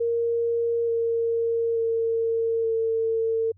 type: tone with pitch steps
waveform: sine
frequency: 466.2 / 461.1 / 456.1 / 451.1 Hz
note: A#4 / A#4 / A#4 / A4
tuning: 0 / -19 / -38 / +43 cents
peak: -21 dBFS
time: 0-3.52 s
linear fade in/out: 10 ms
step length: 880 ms
effects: added 94 Hz sine -52 dBFS peak until 3.57 s